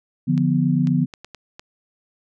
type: chord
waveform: sine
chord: B diminished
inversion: first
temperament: equal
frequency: 146.83 / 174.61 / 246.9 Hz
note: D3 / F3 / B3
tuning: 0 / 0 / 0 cents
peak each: -20 dBFS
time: 0.27-1.06 s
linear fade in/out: 20 ms
type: clicks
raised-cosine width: 0.2 ms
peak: -20 dBFS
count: 6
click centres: 0.378 / 0.872 / 1.138 / 1.246 / 1.347 / 1.595 s
effects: none